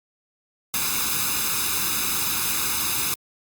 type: noise with comb filter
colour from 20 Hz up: white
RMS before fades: -24 dBFS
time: 0.74-3.14 s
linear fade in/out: 0 ms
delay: 0.79 ms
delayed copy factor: +0.7
effects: high-pass 60 Hz 12 dB/octave + Opus 48 kbps